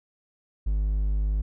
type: tone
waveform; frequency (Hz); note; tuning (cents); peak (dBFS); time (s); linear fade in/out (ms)
triangle; 51.1; G#1; -27; -20; 0.66-1.42; 10
effects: none